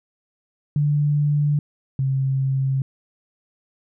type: tone pair in turn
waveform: sine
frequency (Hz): 146.83 / 134.31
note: D3 / C3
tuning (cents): 0 / +46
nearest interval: major second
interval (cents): 154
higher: first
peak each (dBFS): -16 / -18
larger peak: first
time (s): 0.76-1.59 / 1.99-2.82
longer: neither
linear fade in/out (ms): 2
effects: none